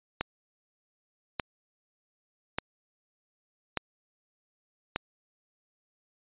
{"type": "click train", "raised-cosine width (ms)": 0.3, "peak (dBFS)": -12, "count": 5, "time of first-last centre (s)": [0.21, 4.961], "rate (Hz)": 0.842, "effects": ["resampled to 8000 Hz"]}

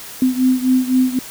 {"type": "beating tone pair", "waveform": "sine", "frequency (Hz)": [255.2, 259.1], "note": ["C4", "C4"], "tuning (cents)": [-43, -17], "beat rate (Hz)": 3.9, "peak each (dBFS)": [-14, -17], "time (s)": [0.22, 1.19], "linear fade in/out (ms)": 2, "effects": ["white hiss -34 dBFS RMS until 1.3 s"]}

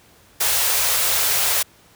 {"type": "band-stop noise", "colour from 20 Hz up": "white", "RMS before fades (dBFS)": -19, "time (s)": [0.4, 1.63], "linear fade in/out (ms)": 10, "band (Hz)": [110, 440], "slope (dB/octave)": 24, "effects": ["pink hiss -52 dBFS RMS until 1.95 s", "high-pass 60 Hz 12 dB/octave"]}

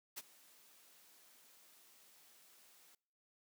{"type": "noise with ADSR envelope", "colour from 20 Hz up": "white", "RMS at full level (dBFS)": -44, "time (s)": [0.16, 2.95], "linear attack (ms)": 20, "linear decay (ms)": 33, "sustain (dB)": -21, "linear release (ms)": 4, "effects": ["noise-tail reverb RT60 0.7 s tail -26 dB re dry", "high-pass 200 Hz 12 dB/octave"]}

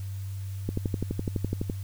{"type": "click train", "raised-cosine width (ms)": 3, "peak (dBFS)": -15, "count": 13, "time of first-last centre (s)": [0.69, 1.698], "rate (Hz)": 11.9, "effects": ["added 97 Hz sine -32 dBFS peak until 1.83 s", "white hiss -53 dBFS RMS until 1.83 s"]}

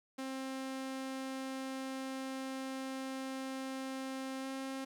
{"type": "tone with pitch glide", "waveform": "sawtooth", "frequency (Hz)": [265, 267.2], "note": ["C4", "C4"], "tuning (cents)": [22, 36], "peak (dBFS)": -35, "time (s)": [0.18, 4.85], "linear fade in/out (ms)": 10, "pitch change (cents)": 14, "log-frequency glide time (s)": [4.41, 4.46], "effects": ["low-pass 11000 Hz 12 dB/octave", "11-bit"]}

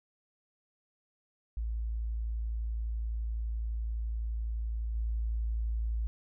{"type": "tone with level steps", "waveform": "sine", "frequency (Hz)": 55.9, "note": "A1", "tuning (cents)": 28, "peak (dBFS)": [-31, -29], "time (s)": [1.57, 6.07], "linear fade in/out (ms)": 0, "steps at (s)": 4.95, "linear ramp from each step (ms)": 2, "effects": []}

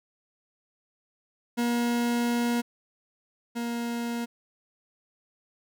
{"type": "tone pair in turn", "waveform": "40% pulse", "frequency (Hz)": [238.2, 235.6], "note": ["A#3", "A#3"], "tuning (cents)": [38, 19], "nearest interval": "unison", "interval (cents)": 19, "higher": "first", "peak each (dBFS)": [-23, -28], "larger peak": "first", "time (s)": [[1.57, 2.62], [3.55, 4.26]], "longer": "first", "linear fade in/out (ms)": 20, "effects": []}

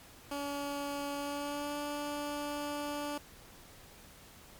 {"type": "tone with pitch glide", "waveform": "15% pulse", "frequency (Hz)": [284.5, 291.5], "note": ["C#4", "D4"], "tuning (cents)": [45, -13], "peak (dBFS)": -29, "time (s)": [0.31, 3.18], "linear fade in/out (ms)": 5, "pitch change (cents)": 42, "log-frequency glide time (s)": [1.16, 1.76], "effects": ["pink hiss -55 dBFS RMS until 4.59 s", "MP3 96 kbps"]}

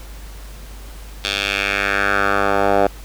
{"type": "tone with band-pass filter sweep", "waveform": "10% pulse", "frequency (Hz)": 99.7, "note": "G2", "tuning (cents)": 30, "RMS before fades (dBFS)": -18, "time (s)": [1.24, 2.87], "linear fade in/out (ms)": 5, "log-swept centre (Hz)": [3600, 710], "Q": 2.2, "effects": ["added 50 Hz sine -33 dBFS peak until 3.04 s", "pink hiss -42 dBFS RMS until 3.04 s"]}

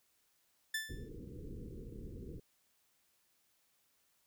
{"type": "tone with exponential decay", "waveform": "sawtooth", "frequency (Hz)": 1760, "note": "A6", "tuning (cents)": 0, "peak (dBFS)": -29, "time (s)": [0.74, 1.09], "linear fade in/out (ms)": 5, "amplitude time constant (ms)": 75}
{"type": "low-pass noise", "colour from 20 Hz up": "pink", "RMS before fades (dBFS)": -47, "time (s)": [0.89, 2.4], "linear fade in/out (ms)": 5, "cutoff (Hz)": 490, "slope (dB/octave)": 96}
{"effects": ["white hiss -75 dBFS RMS until 4.26 s"]}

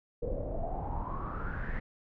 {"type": "noise with low-pass filter sweep", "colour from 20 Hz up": "brown", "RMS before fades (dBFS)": -35, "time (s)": [0.22, 1.8], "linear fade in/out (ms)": 10, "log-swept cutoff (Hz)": [480, 1900], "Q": 9.4, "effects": []}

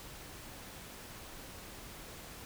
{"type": "silence", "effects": ["pink hiss -49 dBFS RMS until 2.45 s"]}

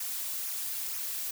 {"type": "noise with flanger", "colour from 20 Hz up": "blue", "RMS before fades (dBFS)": -35, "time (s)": [0, 1.31], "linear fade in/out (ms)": 5, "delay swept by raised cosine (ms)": [0.24, 5.04], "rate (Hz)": 2.1, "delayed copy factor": -0.65, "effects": []}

